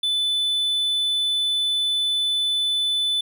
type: tone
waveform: triangle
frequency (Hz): 3500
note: A7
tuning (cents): -10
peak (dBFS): -18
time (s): 0.03-3.21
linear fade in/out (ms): 5
effects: none